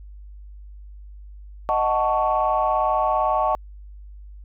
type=chord; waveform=sine; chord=D# half-diminished seventh; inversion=none; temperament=equal with one note detuned; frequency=622.3 / 740 / 880 / 1115.2 Hz; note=D#5 / F#5 / A5 / C#6; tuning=0 / 0 / 0 / +10 cents; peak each=-23 dBFS; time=1.69-3.55 s; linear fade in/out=0 ms; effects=tanh soft clip ceiling -9 dBFS + added 50 Hz sine -38 dBFS peak until 4.44 s